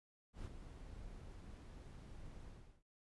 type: noise with ADSR envelope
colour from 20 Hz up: brown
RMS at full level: -45 dBFS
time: 0.33-2.83 s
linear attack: 110 ms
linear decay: 47 ms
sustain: -8 dB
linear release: 360 ms
effects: resampled to 24000 Hz